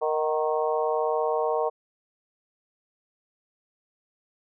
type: harmonic tone with a mistuned harmonic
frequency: 155.56 Hz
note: D#3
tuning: in tune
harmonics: 3 / 4 / 5 / 6 / 7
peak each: -26 / -28 / -30 / -32 / -33 dBFS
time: 0.01-1.7 s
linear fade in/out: 20 ms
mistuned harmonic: 5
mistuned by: -41 cents
effects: none